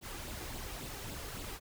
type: noise with flanger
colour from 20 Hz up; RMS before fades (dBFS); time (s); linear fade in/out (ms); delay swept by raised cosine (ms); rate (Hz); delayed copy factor
pink; -43; 0.01-1.6; 50; 0.24 to 2.54; 3.6; +0.55
effects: none